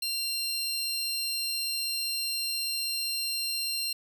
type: tone pair together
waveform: sawtooth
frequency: 2758 / 4175 Hz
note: F7 / C8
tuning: -22 / -5 cents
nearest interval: perfect fifth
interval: 717 cents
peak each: -33 / -27 dBFS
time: 0.02-3.93 s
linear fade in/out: 5 ms
effects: none